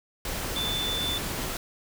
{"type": "tone in noise", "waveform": "sine", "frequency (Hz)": 3520, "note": "A7", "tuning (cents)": 0, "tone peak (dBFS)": -28, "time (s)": [0.56, 1.18], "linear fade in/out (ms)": 2, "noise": "pink", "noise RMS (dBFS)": -32, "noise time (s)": [0.25, 1.57], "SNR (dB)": 1, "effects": []}